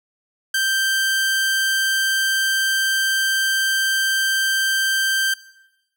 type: tone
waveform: sawtooth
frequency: 1568 Hz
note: G6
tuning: in tune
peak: -14 dBFS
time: 0.54-5.34 s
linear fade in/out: 5 ms
effects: noise-tail reverb RT60 1.0 s tail -20 dB re dry